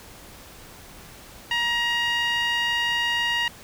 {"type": "tone with band-pass filter", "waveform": "sawtooth", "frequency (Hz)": 946, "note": "A#5", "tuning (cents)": 25, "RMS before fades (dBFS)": -24, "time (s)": [1.51, 3.48], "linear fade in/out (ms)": 2, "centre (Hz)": 2400, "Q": 4.1, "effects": ["pink hiss -45 dBFS RMS until 3.63 s"]}